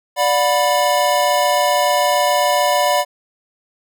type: chord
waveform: square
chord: B minor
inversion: first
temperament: equal with one note detuned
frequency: 587.3 / 722.7 / 987.8 Hz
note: D5 / F#5 / B5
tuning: 0 / -41 / 0 cents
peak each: -18 / -19 / -19 dBFS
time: 0.16-3.05 s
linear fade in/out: 50 ms
effects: none